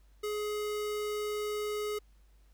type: tone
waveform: square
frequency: 420.1 Hz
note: G#4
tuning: 20 cents sharp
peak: -33 dBFS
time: 0.23-1.99 s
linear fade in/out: 10 ms
effects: added 50 Hz sine -58 dBFS peak until 2.53 s + pink hiss -72 dBFS RMS until 2.53 s